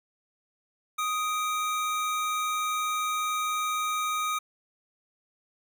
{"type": "tone pair together", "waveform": "square", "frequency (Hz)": [1247.9, 2349], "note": ["D#6", "D7"], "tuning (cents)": [5, 0], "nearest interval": "major seventh", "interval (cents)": 1095, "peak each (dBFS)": [-28, -36], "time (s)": [0.98, 4.39], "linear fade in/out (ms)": 10, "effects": []}